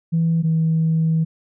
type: tone pair in turn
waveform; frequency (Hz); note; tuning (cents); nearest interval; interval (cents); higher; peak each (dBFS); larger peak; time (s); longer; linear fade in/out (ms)
sine; 164.81 / 161.23; E3 / E3; 0 / -38; unison; 38; first; -14; neither; 0.12-0.43 / 0.43-1.25; second; 20
effects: tanh soft clip ceiling -11 dBFS